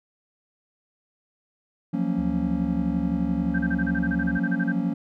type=chord; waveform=triangle; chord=Gb major seventh; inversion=third; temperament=just; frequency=173.43 / 185 / 231.2 / 277.5 Hz; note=F3 / Gb3 / Bb3 / Db4; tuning=-12 / 0 / -14 / +2 cents; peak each=-26 dBFS; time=1.93-4.94 s; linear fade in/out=10 ms
type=tone with pitch glide; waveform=sine; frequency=73.42 to 70.8 Hz; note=D2 to C#2; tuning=0 to +37 cents; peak=-33 dBFS; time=2.17-4.39 s; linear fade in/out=20 ms; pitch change=-63 cents; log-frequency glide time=2.49-2.55 s
type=tone bursts; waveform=sine; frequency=1568 Hz; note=G6; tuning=in tune; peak=-27 dBFS; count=15; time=3.54-4.722 s; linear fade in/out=10 ms; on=48 ms; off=33 ms
effects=none